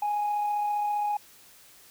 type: tone with amplitude modulation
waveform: sine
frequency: 830 Hz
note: G#5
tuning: 1 cent flat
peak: -22 dBFS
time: 0.02-1.17 s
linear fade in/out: 5 ms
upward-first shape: sine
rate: 35.1 Hz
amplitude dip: 30%
effects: tanh soft clip ceiling -22 dBFS + white hiss -54 dBFS RMS until 1.9 s